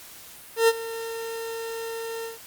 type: tone with ADSR envelope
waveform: 40% pulse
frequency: 455.6 Hz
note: A#4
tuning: 40 cents flat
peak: -13 dBFS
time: 0.56-2.39 s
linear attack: 120 ms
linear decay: 41 ms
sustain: -17 dB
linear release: 150 ms
effects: white hiss -45 dBFS RMS until 2.46 s + Opus 48 kbps